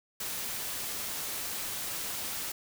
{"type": "noise", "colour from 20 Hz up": "white", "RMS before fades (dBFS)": -36, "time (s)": [0.2, 2.52], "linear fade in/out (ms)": 5, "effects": []}